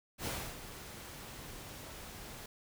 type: noise with ADSR envelope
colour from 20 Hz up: pink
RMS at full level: -37 dBFS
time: 0.18-2.46 s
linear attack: 73 ms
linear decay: 300 ms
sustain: -11 dB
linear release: 4 ms
effects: none